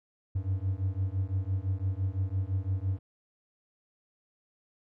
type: beating tone pair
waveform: triangle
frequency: 92.5 / 98.4 Hz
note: F#2 / G2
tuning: 0 / +7 cents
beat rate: 5.9 Hz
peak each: -29 dBFS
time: 0.35-2.99 s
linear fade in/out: 10 ms
effects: none